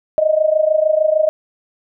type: tone with amplitude modulation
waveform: sine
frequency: 622.3 Hz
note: D#5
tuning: in tune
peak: -8 dBFS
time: 0.18-1.29 s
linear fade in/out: 0 ms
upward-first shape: sine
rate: 26.6 Hz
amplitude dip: 80%
effects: none